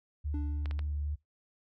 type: tone with vibrato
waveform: sine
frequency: 73.42 Hz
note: D2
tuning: in tune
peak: -31 dBFS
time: 0.24-1.16 s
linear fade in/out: 20 ms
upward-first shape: square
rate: 3.7 Hz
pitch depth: 10 cents each way
type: tone with exponential decay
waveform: triangle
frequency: 293.7 Hz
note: D4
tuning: in tune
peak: -34 dBFS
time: 0.34-1.13 s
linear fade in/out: 2 ms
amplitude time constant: 170 ms
type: clicks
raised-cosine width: 0.3 ms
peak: -27 dBFS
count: 3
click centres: 0.658 / 0.711 / 0.792 s
effects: noise-tail reverb RT60 0.2 s tail -24 dB re dry